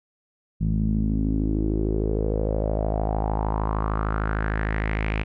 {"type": "tone with low-pass filter sweep", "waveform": "sawtooth", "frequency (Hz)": 53.2, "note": "G#1", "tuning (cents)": 42, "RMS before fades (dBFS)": -24, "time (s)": [0.6, 5.24], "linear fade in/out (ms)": 20, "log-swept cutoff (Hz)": [180, 2500], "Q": 4.6, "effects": []}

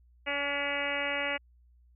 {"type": "harmonic tone with a mistuned harmonic", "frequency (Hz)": 284.5, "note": "C#4", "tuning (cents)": 45, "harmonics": [1, 2, 3, 4, 5, 6, 7, 8, 9, 10], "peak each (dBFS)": [-43, -36, -41, -43, -40, -40, -35, -36, -40, -39], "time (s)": [0.26, 1.38], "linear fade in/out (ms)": 20, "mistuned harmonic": 3, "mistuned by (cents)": -15, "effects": ["added 60 Hz sine -58 dBFS peak until 1.95 s"]}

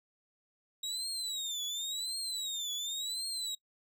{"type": "tone with vibrato", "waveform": "30% pulse", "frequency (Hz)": 3800, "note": "A#7", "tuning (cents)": 33, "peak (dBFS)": -32, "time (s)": [0.83, 3.55], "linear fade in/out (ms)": 5, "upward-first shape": "triangle", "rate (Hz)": 0.92, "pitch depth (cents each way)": 200, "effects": ["noise-tail reverb RT60 0.1 s tail -22 dB re dry"]}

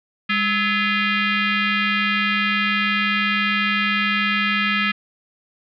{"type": "tone with frequency modulation", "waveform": "sine", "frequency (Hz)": 203.6, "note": "G#3", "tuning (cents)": -34, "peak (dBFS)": -17, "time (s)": [0.29, 4.92], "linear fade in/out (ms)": 10, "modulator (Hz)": 749, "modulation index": 3.8, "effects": []}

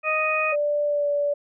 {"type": "harmonic tone", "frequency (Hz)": 622.3, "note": "D#5", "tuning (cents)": 0, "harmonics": [1, 2, 3, 4], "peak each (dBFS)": [-26, -26, -34, -23], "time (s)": [0.03, 0.56], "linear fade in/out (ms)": 50}
{"type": "tone with pitch glide", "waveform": "sine", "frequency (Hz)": [587.3, 578.2], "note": ["D5", "D5"], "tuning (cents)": [0, -27], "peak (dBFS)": -20, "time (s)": [0.52, 1.34], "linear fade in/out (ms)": 10, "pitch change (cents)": -27, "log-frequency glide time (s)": [0.85, 1.08]}
{"effects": []}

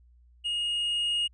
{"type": "tone with level ramp", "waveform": "triangle", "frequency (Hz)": 2863, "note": "F7", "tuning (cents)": 42, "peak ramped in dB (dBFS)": [-26, -23], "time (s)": [0.44, 1.28], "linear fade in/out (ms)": 20, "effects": ["added 60 Hz sine -55 dBFS peak until 1.33 s", "resampled to 22050 Hz"]}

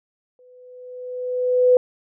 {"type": "tone with exponential growth", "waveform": "sine", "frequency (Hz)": 500, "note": "B4", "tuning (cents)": 21, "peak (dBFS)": -9, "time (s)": [0.39, 1.77], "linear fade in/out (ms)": 1, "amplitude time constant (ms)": 300, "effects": []}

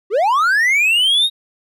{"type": "linear sweep", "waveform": "triangle", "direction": "up", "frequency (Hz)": [359.4, 3800], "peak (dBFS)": -10, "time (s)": [0.1, 1.3], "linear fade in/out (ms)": 50, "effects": []}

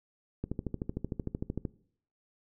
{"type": "click train", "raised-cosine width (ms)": 3, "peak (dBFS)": -20, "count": 17, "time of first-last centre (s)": [0.44, 1.652], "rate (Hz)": 13.2, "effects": ["noise-tail reverb RT60 0.6 s tail -20 dB re dry"]}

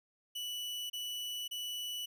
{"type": "tone bursts", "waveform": "40% pulse", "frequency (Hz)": 2960, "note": "F#7", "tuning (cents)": 0, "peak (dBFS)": -37, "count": 3, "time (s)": [0.35, 2.06], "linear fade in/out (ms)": 10, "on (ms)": 550, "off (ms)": 30, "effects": []}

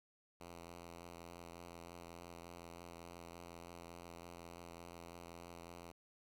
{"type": "tone with vibrato", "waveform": "5% pulse", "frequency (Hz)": 85.6, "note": "F2", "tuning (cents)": -34, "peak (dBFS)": -40, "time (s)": [0.4, 5.92], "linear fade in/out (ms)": 10, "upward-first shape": "sine", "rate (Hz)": 3.4, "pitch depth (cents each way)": 19, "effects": []}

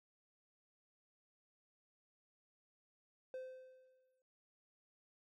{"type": "tone with exponential decay", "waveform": "triangle", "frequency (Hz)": 516, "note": "C5", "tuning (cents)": -24, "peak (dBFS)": -40, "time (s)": [3.34, 4.22], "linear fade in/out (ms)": 1, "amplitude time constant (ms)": 190, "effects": []}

